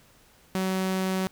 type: tone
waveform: sawtooth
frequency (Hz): 188.3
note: F#3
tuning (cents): +31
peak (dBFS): -21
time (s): 0.55-1.27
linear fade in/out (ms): 0
effects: pink hiss -58 dBFS RMS until 1.31 s